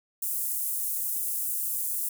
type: high-pass noise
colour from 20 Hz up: pink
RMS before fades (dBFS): -30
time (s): 0.22-2.09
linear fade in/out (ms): 5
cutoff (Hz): 9700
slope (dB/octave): 24
effects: none